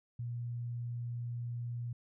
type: tone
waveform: sine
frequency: 119.6 Hz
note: A#2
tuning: 45 cents sharp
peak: -36 dBFS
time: 0.19-1.93 s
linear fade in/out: 5 ms
effects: none